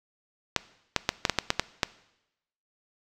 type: clicks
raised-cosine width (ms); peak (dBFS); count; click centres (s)
0.2; -4; 9; 0.563 / 0.963 / 1.091 / 1.252 / 1.297 / 1.387 / 1.504 / 1.596 / 1.832
effects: noise-tail reverb RT60 0.9 s tail -19 dB re dry